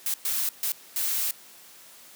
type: noise bursts at uneven times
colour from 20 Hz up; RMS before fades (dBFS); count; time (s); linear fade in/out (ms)
blue; -27; 4; 0.06-0.14 / 0.25-0.49 / 0.63-0.72 / 0.96-1.31; 2
effects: white hiss -50 dBFS RMS until 2.15 s + high-pass 150 Hz 12 dB/octave